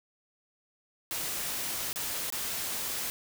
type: noise with dropouts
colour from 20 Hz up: white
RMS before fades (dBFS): -34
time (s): 1.11-3.1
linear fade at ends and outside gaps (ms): 0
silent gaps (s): 1.93-1.959 / 2.302-2.324
effects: none